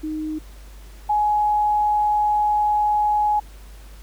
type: tone pair in turn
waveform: sine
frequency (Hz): 310 / 839.2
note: D#4 / G#5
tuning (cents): -6 / +18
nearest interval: octave + perfect fourth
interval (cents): 1724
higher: second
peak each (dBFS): -24 / -16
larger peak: second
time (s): 0.03-0.39 / 1.09-3.4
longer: second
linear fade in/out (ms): 10
effects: added 50 Hz sine -39 dBFS peak until 4.02 s + pink hiss -50 dBFS RMS until 4.02 s